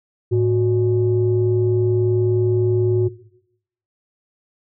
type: tone pair together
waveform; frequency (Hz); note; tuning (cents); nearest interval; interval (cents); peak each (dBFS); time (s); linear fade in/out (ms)
sine; 108.91 / 365.5; A2 / F#4; -17 / -21; octave + major sixth; 2096; -16; 0.31-3.09; 20
effects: noise-tail reverb RT60 0.8 s tail -18 dB re dry + tanh soft clip ceiling -8 dBFS